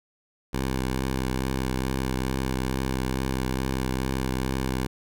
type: tone with vibrato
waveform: 10% pulse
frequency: 65.1 Hz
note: C2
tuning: 8 cents flat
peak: -17 dBFS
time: 0.53-4.87 s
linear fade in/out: 10 ms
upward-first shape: triangle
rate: 2.3 Hz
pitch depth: 29 cents each way
effects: none